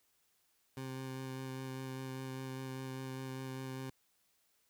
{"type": "tone with vibrato", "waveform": "20% pulse", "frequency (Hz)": 131.6, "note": "C3", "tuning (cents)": 10, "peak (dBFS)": -36, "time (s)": [0.77, 3.9], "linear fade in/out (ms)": 2, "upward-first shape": "sine", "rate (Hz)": 5, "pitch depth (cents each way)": 11, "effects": ["white hiss -75 dBFS RMS until 4.69 s"]}